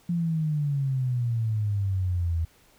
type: exponential sweep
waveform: sine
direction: down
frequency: 174.9 to 80.7 Hz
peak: -23 dBFS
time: 0.09-2.45 s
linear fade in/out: 5 ms
effects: pink hiss -59 dBFS RMS until 2.78 s